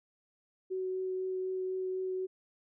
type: tone with vibrato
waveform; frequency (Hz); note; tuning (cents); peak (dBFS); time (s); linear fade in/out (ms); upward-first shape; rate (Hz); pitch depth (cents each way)
sine; 373.7; F#4; +17; -32; 0.7-2.27; 20; triangle; 4; 9
effects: none